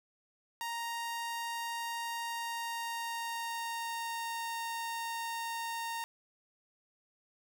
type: tone with pitch glide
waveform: sawtooth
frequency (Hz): 932 to 922.4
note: A#5 to A#5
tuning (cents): -1 to -19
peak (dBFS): -32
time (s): 0.61-6.04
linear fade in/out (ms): 0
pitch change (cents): -18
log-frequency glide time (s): 2.25-4.53
effects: 11-bit